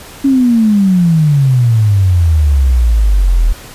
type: exponential sweep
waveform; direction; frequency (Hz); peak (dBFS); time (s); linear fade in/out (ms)
sine; down; 279.2 to 38.89; -6; 0.24-3.53; 10
effects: pink hiss -33 dBFS RMS until 3.74 s + resampled to 32000 Hz